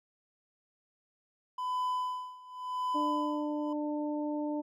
triangle tone with tremolo, 1004 Hz, B5, 28 cents sharp, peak -27 dBFS, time 1.58-3.73 s, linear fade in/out 5 ms, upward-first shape sine, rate 0.89 Hz, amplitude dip 90%
harmonic tone, 298 Hz, D4, 25 cents sharp, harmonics 1 / 2 / 3, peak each -32 / -38 / -42 dBFS, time 2.94-4.62 s, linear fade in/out 20 ms
effects none

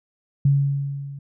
sine tone with level ramp, 140 Hz, C#3, 18 cents sharp, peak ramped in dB -12 to -33 dBFS, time 0.45-1.19 s, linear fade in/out 5 ms, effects none

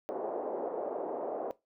pink band-pass noise, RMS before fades -36 dBFS, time 0.09-1.51 s, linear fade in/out 0 ms, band 390 to 710 Hz, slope 24 dB/octave, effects noise-tail reverb RT60 0.2 s tail -18 dB re dry

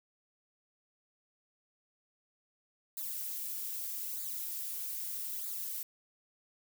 violet noise with flanger, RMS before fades -39 dBFS, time 2.97-5.83 s, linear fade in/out 2 ms, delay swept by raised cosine 0.34 to 5.84 ms, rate 0.8 Hz, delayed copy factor -0.85, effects none

